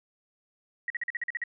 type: tone bursts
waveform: sine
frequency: 1903 Hz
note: A#6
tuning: 35 cents sharp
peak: -28 dBFS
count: 9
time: 0.88-1.438 s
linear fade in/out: 2 ms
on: 22 ms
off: 45 ms
effects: none